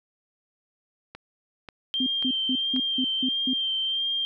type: click train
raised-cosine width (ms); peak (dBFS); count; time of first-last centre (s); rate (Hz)
0.3; -23; 4; 1.15-2.763; 1.86
type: tone with vibrato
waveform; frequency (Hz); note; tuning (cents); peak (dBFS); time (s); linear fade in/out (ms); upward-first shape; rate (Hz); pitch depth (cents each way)
sine; 3164; G7; +15; -24; 1.94-4.25; 0; sine; 1.5; 23
type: tone bursts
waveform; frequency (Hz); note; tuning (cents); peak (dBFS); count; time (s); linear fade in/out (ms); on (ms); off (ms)
sine; 257.3; C4; -29; -24; 7; 2-3.535; 5; 65; 180
effects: none